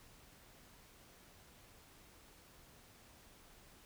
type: silence
effects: pink hiss -62 dBFS RMS until 3.85 s